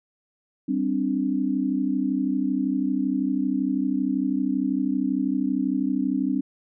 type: chord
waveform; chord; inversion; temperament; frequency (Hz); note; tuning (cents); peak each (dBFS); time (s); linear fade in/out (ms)
sine; G suspended fourth; none; just; 196 / 261.3 / 294; G3 / C4 / D4; 0 / -2 / +2; -28 / -24 / -26; 0.68-6.41; 10
effects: none